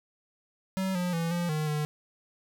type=tone with pitch steps; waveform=square; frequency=189.9 / 178.4 / 166.6 / 173.6 / 153.7 / 150.6 Hz; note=F#3 / F3 / E3 / F3 / D#3 / D3; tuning=+45 / +37 / +19 / -10 / -21 / +44 cents; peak=-28 dBFS; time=0.77-1.85 s; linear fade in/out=0 ms; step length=180 ms; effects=none